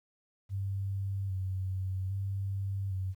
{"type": "tone with vibrato", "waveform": "sine", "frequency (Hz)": 96.1, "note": "G2", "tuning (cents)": -34, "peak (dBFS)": -31, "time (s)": [0.49, 3.15], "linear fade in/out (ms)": 50, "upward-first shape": "square", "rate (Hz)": 0.62, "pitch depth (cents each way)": 32, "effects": ["11-bit"]}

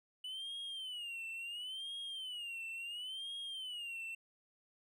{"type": "tone with vibrato", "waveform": "triangle", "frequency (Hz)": 2960, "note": "F#7", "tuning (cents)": 0, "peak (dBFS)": -40, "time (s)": [0.24, 4.15], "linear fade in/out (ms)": 5, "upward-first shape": "sine", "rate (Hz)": 0.72, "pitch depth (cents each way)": 170, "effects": []}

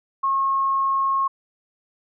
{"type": "tone", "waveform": "sine", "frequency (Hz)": 1085, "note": "C#6", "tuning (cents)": -37, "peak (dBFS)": -18, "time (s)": [0.23, 1.28], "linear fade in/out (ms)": 10, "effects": []}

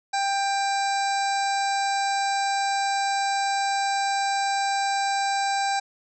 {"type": "harmonic tone with a mistuned harmonic", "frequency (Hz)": 791, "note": "G5", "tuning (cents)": 15, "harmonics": [1, 2, 3, 5, 6, 7, 8, 9, 10], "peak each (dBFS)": [-23, -31, -35, -35, -38, -38, -41, -40, -40], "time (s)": [0.13, 5.8], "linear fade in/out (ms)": 10, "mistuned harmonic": 9, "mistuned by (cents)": 71, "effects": []}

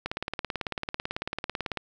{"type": "click train", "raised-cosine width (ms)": 0.3, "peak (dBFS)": -14, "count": 32, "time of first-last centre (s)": [0.06, 1.773], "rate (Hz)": 18.1, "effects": []}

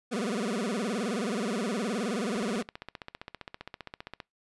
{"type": "tone with vibrato", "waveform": "25% pulse", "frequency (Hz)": 219, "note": "A3", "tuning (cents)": -8, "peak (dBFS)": -25, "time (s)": [0.11, 2.63], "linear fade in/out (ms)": 20, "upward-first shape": "sine", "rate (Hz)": 19, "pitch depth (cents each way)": 250}
{"type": "click train", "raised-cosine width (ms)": 0.3, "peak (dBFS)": -23, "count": 29, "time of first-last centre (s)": [2.36, 4.202], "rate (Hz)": 15.2}
{"effects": ["noise-tail reverb RT60 0.2 s tail -25 dB re dry", "resampled to 24000 Hz"]}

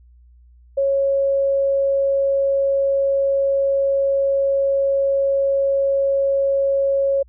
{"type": "tone", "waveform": "sine", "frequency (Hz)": 550, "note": "C#5", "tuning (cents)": -14, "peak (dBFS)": -15, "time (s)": [0.77, 7.23], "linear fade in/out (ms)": 10, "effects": ["added 60 Hz sine -46 dBFS peak until 7.28 s"]}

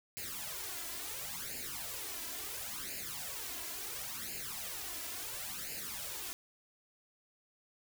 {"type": "noise with flanger", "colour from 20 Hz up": "white", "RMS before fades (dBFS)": -42, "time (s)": [0.17, 6.33], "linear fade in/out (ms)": 0, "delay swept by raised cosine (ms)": [0.42, 3.02], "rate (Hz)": 0.72, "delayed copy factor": 0.8, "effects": []}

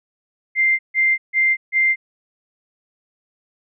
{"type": "tone bursts", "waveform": "sine", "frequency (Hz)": 2093, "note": "C7", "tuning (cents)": 0, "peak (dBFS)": -13, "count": 4, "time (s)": [0.55, 1.96], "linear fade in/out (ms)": 50, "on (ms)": 240, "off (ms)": 150, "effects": []}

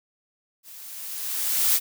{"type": "noise with level ramp", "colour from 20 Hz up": "blue", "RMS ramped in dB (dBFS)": [-45, -18], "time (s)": [0.63, 1.8], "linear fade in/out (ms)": 50, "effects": []}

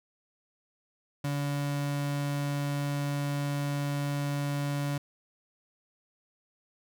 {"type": "tone", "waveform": "35% pulse", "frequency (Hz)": 143.2, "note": "D3", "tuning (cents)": -43, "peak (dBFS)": -27, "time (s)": [1.24, 4.98], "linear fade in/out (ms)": 5, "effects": []}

